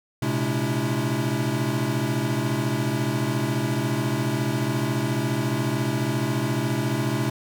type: tone cluster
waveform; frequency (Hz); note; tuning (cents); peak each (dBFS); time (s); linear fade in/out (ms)
square; 117.8 / 132.1 / 212.3 / 286.7 / 328.9; A#2 / C3 / G#3 / D4 / E4; +19 / +17 / +38 / -42 / -4; -30 / -27 / -31 / -32 / -31; 0.22-7.3; 5
effects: none